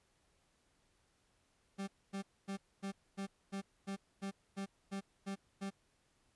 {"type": "tone bursts", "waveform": "40% pulse", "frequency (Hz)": 196, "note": "G3", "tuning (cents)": 0, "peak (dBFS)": -38, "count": 12, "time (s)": [1.78, 5.706], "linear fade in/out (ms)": 20, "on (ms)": 98, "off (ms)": 250, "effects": ["pink hiss -75 dBFS RMS until 6.35 s", "resampled to 24000 Hz"]}